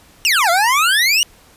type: exponential two-way sweep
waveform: 25% pulse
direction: down then up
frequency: 2960 to 663 to 2960 Hz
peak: -8 dBFS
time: 0.25-1.23 s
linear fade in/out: 0 ms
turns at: 0.5 s
effects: pink hiss -48 dBFS RMS until 1.56 s + resampled to 32000 Hz